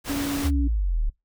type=noise; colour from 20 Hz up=pink; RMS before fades=-31 dBFS; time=0.04-0.51 s; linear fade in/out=50 ms
type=tone; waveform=sine; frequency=282.5 Hz; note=C#4; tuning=33 cents sharp; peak=-25 dBFS; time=0.09-0.68 s; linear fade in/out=10 ms
type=exponential sweep; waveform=sine; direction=down; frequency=77.78 to 34.65 Hz; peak=-20 dBFS; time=0.44-1.1 s; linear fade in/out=10 ms
effects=noise-tail reverb RT60 0.2 s tail -24 dB re dry